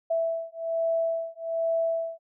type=beating tone pair; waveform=sine; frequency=659.3 / 660.5 Hz; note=E5 / E5; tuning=0 / +3 cents; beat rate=1.2 Hz; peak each=-28 dBFS; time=0.1-2.19 s; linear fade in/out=10 ms; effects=none